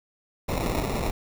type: noise with sample-and-hold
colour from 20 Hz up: pink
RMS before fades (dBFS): -27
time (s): 0.48-1.11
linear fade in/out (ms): 10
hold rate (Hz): 1575
effects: none